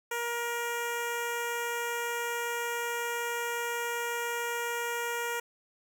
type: tone with notch filter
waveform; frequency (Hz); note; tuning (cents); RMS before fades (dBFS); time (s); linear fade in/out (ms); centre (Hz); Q
10% pulse; 472.7; A#4; +24; -33; 0.11-5.4; 5; 3900; 1.5
effects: none